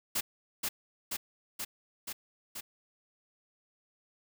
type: noise with echo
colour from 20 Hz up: white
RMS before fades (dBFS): -31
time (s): 0.15-0.21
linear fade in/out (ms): 10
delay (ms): 480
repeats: 5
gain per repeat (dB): -2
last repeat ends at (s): 2.61
effects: none